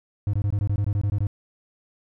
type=tone bursts; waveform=triangle; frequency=101.9 Hz; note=G#2; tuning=32 cents flat; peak=-18 dBFS; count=12; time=0.27-1.269 s; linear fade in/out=0 ms; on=64 ms; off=21 ms; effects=none